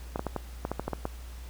clicks, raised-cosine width 1 ms, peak -16 dBFS, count 10, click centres 0.159 / 0.194 / 0.267 / 0.363 / 0.651 / 0.716 / 0.796 / 0.88 / 0.933 / 1.054 s, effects added 60 Hz sine -40 dBFS peak until 1.49 s + pink hiss -52 dBFS RMS until 1.49 s

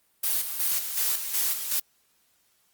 blue noise with tremolo, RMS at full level -25 dBFS, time 0.23-1.8 s, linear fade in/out 10 ms, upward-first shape square, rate 2.7 Hz, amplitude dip 55%, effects white hiss -67 dBFS RMS until 2.73 s + Opus 32 kbps

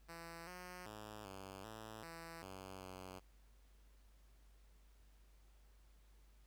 5% pulse tone with pitch steps, 167.2 / 180.4 / 106.3 / 96.4 / 109.8 / 165.8 / 95 / 93.2 Hz, E3 / F#3 / G#2 / G2 / A2 / E3 / F#2 / F#2, +25 / -44 / +41 / -28 / -3 / +10 / +46 / +13 cents, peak -39 dBFS, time 0.08-3.2 s, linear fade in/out 20 ms, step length 390 ms, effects added 50 Hz sine -63 dBFS peak until 6.46 s + pink hiss -75 dBFS RMS until 6.46 s

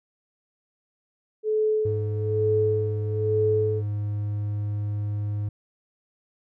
sine tone with tremolo, 431.3 Hz, A4, 35 cents flat, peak -19 dBFS, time 1.43-3.83 s, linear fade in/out 50 ms, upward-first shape sine, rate 1.1 Hz, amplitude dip 80%
triangle tone, 103.7 Hz, G#2, 2 cents flat, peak -23 dBFS, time 1.85-5.49 s, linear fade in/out 5 ms
effects none

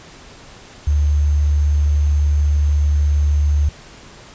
sine tone with sample-and-hold, 73.42 Hz, D2, in tune, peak -12 dBFS, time 0.87-3.69 s, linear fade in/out 5 ms, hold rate 6300 Hz, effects pink hiss -41 dBFS RMS until 4.34 s + resampled to 16000 Hz

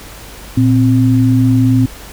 sine tone pair together, 116 / 260.4 Hz, A#2 / C4, -8 / -8 cents, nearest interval octave + major second, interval 1400 cents, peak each -10 dBFS, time 0.57-1.86 s, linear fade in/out 5 ms, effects added 50 Hz sine -35 dBFS peak until 2.12 s + pink hiss -34 dBFS RMS until 2.12 s

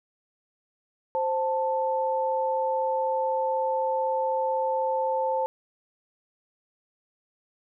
sine tone pair together, 524.4 / 882 Hz, C5 / A5, +4 / +4 cents, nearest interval major sixth, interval 900 cents, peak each -26 dBFS, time 1.15-5.46 s, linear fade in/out 0 ms, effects none

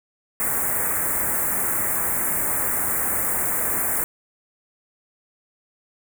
white band-stop noise, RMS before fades -23 dBFS, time 0.4-4.04 s, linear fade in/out 0 ms, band 2100 to 7800 Hz, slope 48 dB/octave, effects none

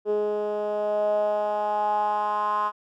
10% pulse tone with band-pass filter sweep, 209.3 Hz, G#3, 14 cents sharp, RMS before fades -25 dBFS, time 0.05-2.72 s, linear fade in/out 50 ms, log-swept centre 430 to 1100 Hz, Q 5.7, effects none

